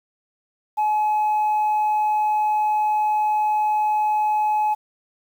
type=tone; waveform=sine; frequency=850 Hz; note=G#5; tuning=40 cents sharp; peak=-15 dBFS; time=0.77-4.75 s; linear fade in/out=20 ms; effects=tanh soft clip ceiling -16 dBFS + 8-bit